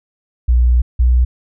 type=tone pair in turn; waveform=sine; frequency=60.6 / 61.45 Hz; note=B1 / B1; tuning=-32 / -8 cents; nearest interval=unison; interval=24 cents; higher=second; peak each=-8 dBFS; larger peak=neither; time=0.48-0.82 / 0.99-1.25 s; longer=first; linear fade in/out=10 ms; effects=none